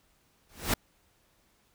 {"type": "noise with exponential growth", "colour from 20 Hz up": "pink", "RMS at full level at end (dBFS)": -23, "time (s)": [0.49, 0.74], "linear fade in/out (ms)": 5, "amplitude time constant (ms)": 53, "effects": ["pink hiss -68 dBFS RMS until 1.74 s"]}